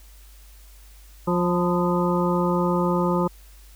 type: harmonic tone with a mistuned harmonic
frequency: 176.6 Hz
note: F3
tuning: 20 cents sharp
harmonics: 1 / 2 / 3 / 5 / 6 / 7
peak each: -22 / -25 / -27 / -29 / -30 / -30 dBFS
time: 1.27-3.28 s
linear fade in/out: 10 ms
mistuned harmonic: 6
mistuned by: -68 cents
effects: added 50 Hz sine -45 dBFS peak until 3.75 s + white hiss -54 dBFS RMS until 3.75 s